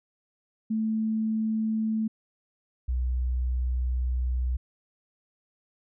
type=tone pair in turn; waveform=sine; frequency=219.7 / 62.39 Hz; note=A3 / B1; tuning=-2 / +18 cents; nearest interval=octave + minor seventh; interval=2180 cents; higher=first; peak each=-24 dBFS; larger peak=neither; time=0.7-2.08 / 2.88-4.57 s; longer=second; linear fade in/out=10 ms; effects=none